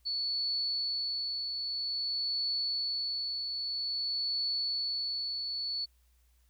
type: tone with tremolo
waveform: sine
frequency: 4435 Hz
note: C#8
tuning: in tune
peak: -29 dBFS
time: 0.05-5.86 s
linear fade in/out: 20 ms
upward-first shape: triangle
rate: 0.51 Hz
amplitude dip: 40%
effects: added 60 Hz sine -64 dBFS peak until 6.49 s + white hiss -74 dBFS RMS until 6.49 s